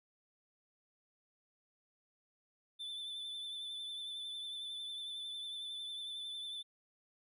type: tone with vibrato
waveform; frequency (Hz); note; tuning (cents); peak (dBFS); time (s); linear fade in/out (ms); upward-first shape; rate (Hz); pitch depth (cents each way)
triangle; 3520; A7; 0; -40; 2.79-6.63; 20; sine; 11; 27
effects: none